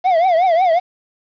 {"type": "tone with vibrato", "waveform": "triangle", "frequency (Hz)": 702, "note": "F5", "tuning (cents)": 9, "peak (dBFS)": -9, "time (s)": [0.04, 0.8], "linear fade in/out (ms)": 20, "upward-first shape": "triangle", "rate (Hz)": 5.5, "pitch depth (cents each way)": 180, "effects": ["resampled to 11025 Hz", "7-bit"]}